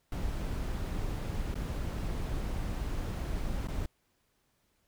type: noise with dropouts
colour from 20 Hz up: brown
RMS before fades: -34 dBFS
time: 0.12-3.86 s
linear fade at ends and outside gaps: 2 ms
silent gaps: 1.543-1.554 / 3.673-3.684 s
effects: pink hiss -74 dBFS RMS until 4.87 s